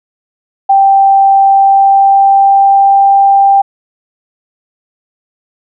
sine tone with pitch glide, 784 to 790.4 Hz, G5 to G5, 0 to +14 cents, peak -3 dBFS, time 0.69-3.62 s, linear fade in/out 10 ms, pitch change +14 cents, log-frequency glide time 1.4-3.11 s, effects none

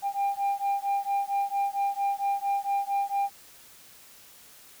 sine beating tone pair, 796 / 800.4 Hz, G5 / G5, +26 / +36 cents, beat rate 4.4 Hz, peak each -26 dBFS, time 0.02-3.3 s, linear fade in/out 50 ms, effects tanh soft clip ceiling -22 dBFS + white hiss -52 dBFS RMS until 4.8 s

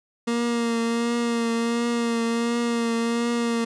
30% pulse tone with vibrato, 233.7 Hz, A#3, 5 cents sharp, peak -19 dBFS, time 0.27-3.65 s, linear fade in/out 10 ms, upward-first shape triangle, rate 1.4 Hz, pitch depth 29 cents each way, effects resampled to 22050 Hz

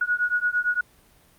sine beating tone pair, 1452 / 1460.8 Hz, F#6 / F#6, -33 / -23 cents, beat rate 8.8 Hz, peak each -24 dBFS, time 0.01-0.81 s, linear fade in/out 5 ms, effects pink hiss -57 dBFS RMS until 1.38 s + Opus 32 kbps

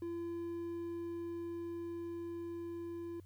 triangle tone with level ramp, 340 Hz, F4, 46 cents flat, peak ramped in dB -36 to -39 dBFS, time 0.02-3.2 s, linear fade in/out 2 ms, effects added 93 Hz sine -54 dBFS peak until 3.25 s + white hiss -75 dBFS RMS until 3.25 s

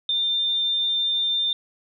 sine tone, 3597 Hz, A7, 37 cents sharp, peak -20 dBFS, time 0.09-1.53 s, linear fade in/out 2 ms, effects none

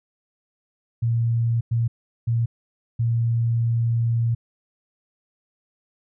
sine tone bursts at uneven times, 116.3 Hz, A#2, 4 cents flat, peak -18 dBFS, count 4, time 1.02-1.61 / 1.71-1.88 / 2.27-2.46 / 2.99-4.35 s, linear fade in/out 10 ms, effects none

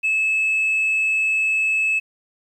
sine tone, 2600 Hz, E7, 24 cents flat, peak -15 dBFS, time 0.03-2 s, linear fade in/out 20 ms, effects tanh soft clip ceiling -15 dBFS + 9-bit

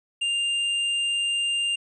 sine tone with tanh clipping, 2798 Hz, F7, 3 cents sharp, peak -24 dBFS, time 0.21-1.76 s, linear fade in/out 10 ms, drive 10 dB, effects resampled to 22050 Hz

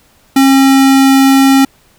square tone, 269.9 Hz, C#4, 46 cents flat, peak -5 dBFS, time 0.36-1.65 s, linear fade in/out 5 ms, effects pink hiss -49 dBFS RMS until 1.98 s

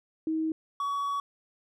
sine / triangle tone pair in turn, 317.9 / 1128.6 Hz, D#4 / C#6, +37 / +31 cents, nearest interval octave + minor seventh, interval 2194 cents, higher second, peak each -26 dBFS, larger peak neither, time 0.27-0.52 / 0.8-1.2 s, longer second, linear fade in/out 2 ms, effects none

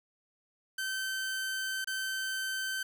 sawtooth tone with dropouts, 1543 Hz, G6, 28 cents flat, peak -29 dBFS, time 0.78-2.83 s, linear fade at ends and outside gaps 5 ms, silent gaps 1.845-1.872 s, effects none

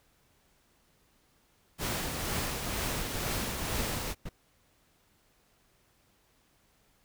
pink noise with tremolo, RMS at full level -32 dBFS, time 1.78-4.15 s, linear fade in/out 50 ms, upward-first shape triangle, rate 2.1 Hz, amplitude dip 40%
brown noise bursts, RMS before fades -37 dBFS, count 9, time 2.98-4.291 s, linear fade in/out 5 ms, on 39 ms, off 120 ms
effects pink hiss -68 dBFS RMS until 7.04 s

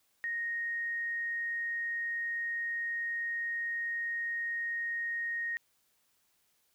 sine tone, 1864.7 Hz, A#6, in tune, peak -32 dBFS, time 0.24-5.57 s, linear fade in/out 0 ms, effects white hiss -73 dBFS RMS until 6.74 s

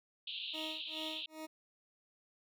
pink band-pass noise, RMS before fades -43 dBFS, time 0.27-1.26 s, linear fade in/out 5 ms, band 2700 to 4000 Hz, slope 96 dB/octave
20% pulse tone with tremolo, 313.9 Hz, D#4, 15 cents sharp, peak -37 dBFS, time 0.53-1.47 s, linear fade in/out 20 ms, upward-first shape sine, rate 2.4 Hz, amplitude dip 100%
effects none

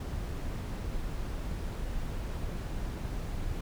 brown noise, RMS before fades -35 dBFS, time 0-3.61 s, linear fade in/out 5 ms, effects none

